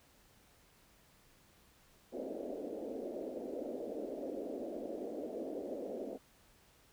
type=band-pass noise; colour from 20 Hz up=white; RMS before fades=-42 dBFS; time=2.12-6.18 s; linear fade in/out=20 ms; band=230 to 610 Hz; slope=48 dB/octave; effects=pink hiss -66 dBFS RMS until 6.92 s